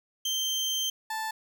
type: tone pair in turn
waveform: 30% pulse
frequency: 3136 / 880 Hz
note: G7 / A5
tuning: 0 / 0 cents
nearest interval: octave + minor seventh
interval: 2200 cents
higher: first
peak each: -24 / -28 dBFS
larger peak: first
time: 0.25-0.9 / 1.1-1.31 s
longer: first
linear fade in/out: 5 ms
effects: none